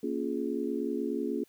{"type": "chord", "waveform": "sine", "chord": "Bb minor seventh", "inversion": "none", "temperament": "just", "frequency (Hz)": [233.1, 279.7, 349.6, 419.5], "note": ["Bb3", "Db4", "F4", "Ab4"], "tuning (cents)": [0, 16, 2, 17], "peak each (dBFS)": [-35, -34, -35, -35], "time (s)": [0.03, 1.44], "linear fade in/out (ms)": 5, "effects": ["white hiss -65 dBFS RMS until 1.48 s"]}